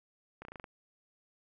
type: slowing click train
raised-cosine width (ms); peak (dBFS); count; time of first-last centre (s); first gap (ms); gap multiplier
0.5; -30; 7; 0.42-0.642; 31; 1.07
effects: none